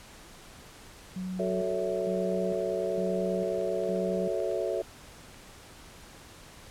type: tone with tremolo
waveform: sine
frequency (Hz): 185.1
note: F#3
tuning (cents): +1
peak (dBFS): -32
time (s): 1.16-4.28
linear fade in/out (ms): 5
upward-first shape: square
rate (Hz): 1.1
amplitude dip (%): 65
type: chord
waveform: sine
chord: F# minor seventh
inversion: none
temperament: equal with one note detuned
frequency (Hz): 370 / 440 / 560.8 / 659.3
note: F#4 / A4 / C#5 / E5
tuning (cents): 0 / 0 / +20 / 0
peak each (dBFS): -33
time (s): 1.39-4.82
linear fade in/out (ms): 5
type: clicks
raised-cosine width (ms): 0.3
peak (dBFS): -35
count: 7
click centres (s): 3.48 / 3.612 / 3.837 / 3.961 / 4.402 / 4.514 / 5.344
effects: pink hiss -50 dBFS RMS until 6.7 s + low-pass 11000 Hz 12 dB/octave